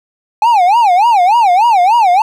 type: tone with vibrato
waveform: triangle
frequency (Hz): 822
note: G#5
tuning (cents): -18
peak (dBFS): -4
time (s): 0.42-2.22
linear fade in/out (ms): 2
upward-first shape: sine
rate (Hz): 3.4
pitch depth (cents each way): 270
effects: none